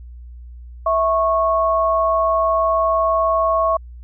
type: tone pair together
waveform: sine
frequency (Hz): 654 / 1099.9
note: E5 / C#6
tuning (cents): -14 / -14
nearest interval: major sixth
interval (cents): 900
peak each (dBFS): -17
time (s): 0.86-3.77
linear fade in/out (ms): 5
effects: added 60 Hz sine -34 dBFS peak until 4.03 s